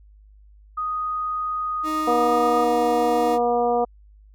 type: tone with pitch glide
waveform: sine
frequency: 1244.5 to 1235.9 Hz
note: D#6 to D#6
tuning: 0 to -12 cents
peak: -23 dBFS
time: 0.77-2.65 s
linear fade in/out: 10 ms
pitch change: -12 cents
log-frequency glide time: 1.64-2.05 s
type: tone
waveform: 40% pulse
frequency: 311.1 Hz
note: D#4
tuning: in tune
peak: -25 dBFS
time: 1.83-3.39 s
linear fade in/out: 50 ms
type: harmonic tone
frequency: 240 Hz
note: B3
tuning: 49 cents flat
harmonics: 1 / 2 / 3 / 4 / 5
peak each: -29 / -21 / -21 / -30 / -32 dBFS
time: 2.07-3.85 s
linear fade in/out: 10 ms
effects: added 51 Hz sine -47 dBFS peak until 4.34 s